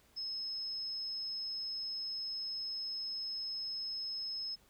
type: tone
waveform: sine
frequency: 5180 Hz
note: E8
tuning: 31 cents flat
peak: -37 dBFS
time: 0.16-4.56 s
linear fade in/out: 20 ms
effects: pink hiss -67 dBFS RMS until 4.69 s